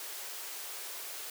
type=high-pass noise; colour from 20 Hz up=white; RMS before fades=-42 dBFS; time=0-1.3 s; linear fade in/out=2 ms; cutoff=340 Hz; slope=48 dB/octave; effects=none